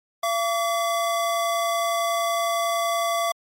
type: tone pair together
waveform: square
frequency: 680 / 1143.6 Hz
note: F5 / D6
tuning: -46 / -46 cents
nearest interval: major sixth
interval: 900 cents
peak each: -24 / -26 dBFS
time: 0.23-3.32 s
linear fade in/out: 5 ms
effects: MP3 64 kbps